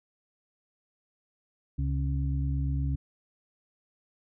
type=harmonic tone; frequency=68.5 Hz; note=C#2; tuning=20 cents flat; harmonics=1 / 2 / 4; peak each=-28 / -30 / -38 dBFS; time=1.78-2.96 s; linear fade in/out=10 ms; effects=none